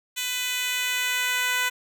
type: tone with high-pass filter sweep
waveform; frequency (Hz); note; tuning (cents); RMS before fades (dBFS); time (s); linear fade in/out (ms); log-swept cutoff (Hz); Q
10% pulse; 499.2; B4; +19; -26; 0.16-1.7; 20; 3300 to 1300; 1
effects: none